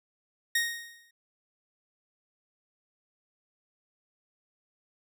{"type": "tone with exponential decay", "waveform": "sawtooth", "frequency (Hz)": 1864.7, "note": "A#6", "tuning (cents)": 0, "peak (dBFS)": -19, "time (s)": [0.55, 1.11], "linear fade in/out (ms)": 5, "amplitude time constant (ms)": 120, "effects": []}